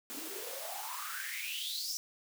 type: noise with high-pass filter sweep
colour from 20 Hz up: white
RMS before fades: -40 dBFS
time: 0.1-1.97 s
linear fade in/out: 0 ms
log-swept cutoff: 250 to 5800 Hz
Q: 9.2
effects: none